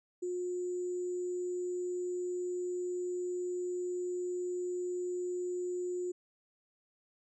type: tone with sample-and-hold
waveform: sine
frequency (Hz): 359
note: F4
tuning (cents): +48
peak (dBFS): -33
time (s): 0.22-6.12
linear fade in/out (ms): 10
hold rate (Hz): 7350
effects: resampled to 24000 Hz